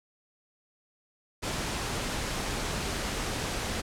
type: noise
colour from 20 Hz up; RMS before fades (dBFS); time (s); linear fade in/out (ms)
pink; -32; 1.42-3.82; 20
effects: low-pass 9000 Hz 12 dB/octave